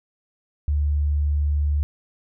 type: tone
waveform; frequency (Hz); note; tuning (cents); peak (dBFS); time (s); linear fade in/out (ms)
sine; 73.3; D2; -3; -18; 0.68-1.83; 0
effects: none